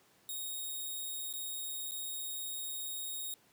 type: tone with dropouts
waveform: 5% pulse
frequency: 3747 Hz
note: A#7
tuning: 8 cents sharp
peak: -30 dBFS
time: 0.29-3.34 s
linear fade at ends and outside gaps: 1 ms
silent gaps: 1.328-1.337 / 1.911-1.918 s
effects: pink hiss -66 dBFS RMS until 3.52 s + high-pass 150 Hz 12 dB/octave